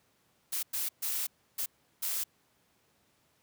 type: noise bursts at uneven times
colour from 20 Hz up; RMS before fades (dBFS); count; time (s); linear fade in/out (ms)
blue; -33; 5; 0.52-0.63 / 0.73-0.89 / 1.02-1.27 / 1.58-1.66 / 2.02-2.24; 10
effects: pink hiss -70 dBFS RMS until 3.42 s + high-pass 100 Hz 12 dB/octave